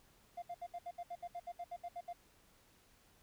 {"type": "tone bursts", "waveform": "triangle", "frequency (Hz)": 698.5, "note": "F5", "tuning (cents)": 0, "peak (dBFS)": -38, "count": 15, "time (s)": [0.37, 2.131], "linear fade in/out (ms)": 10, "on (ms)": 53, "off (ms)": 69, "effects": ["tanh soft clip ceiling -37 dBFS", "pink hiss -68 dBFS RMS until 3.22 s"]}